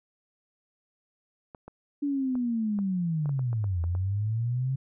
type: clicks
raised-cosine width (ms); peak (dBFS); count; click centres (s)
1; -29; 11; 1.548 / 1.68 / 2.354 / 2.789 / 3.258 / 3.293 / 3.393 / 3.53 / 3.642 / 3.84 / 3.951
type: linear two-way sweep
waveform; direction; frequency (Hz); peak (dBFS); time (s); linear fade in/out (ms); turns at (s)
sine; down then up; 290.6 to 82.6 to 135.2; -25; 2.02-4.76; 10; 3.82
effects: none